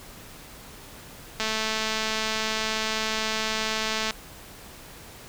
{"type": "click train", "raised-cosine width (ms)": 0.2, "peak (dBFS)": -10, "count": 594, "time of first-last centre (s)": [1.4, 4.108], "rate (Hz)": 219, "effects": ["pink hiss -45 dBFS RMS until 5.28 s"]}